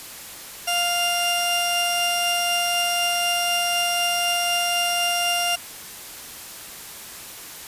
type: tone pair together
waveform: sawtooth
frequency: 698.5 / 2798 Hz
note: F5 / F7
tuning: 0 / +3 cents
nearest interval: 2 octaves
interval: 2403 cents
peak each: -20 / -19 dBFS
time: 0.67-5.56 s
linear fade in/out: 10 ms
effects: white hiss -38 dBFS RMS until 7.67 s + resampled to 32000 Hz